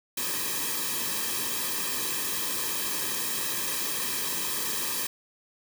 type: noise with comb filter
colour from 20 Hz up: white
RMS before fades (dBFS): -30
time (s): 0.17-5.07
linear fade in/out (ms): 5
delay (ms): 1.4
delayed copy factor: -0.9
effects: none